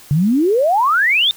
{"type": "exponential sweep", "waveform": "sine", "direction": "up", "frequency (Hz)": [137.3, 3706], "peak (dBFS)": -11, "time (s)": [0.11, 1.31], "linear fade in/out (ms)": 0, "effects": ["white hiss -42 dBFS RMS until 1.36 s"]}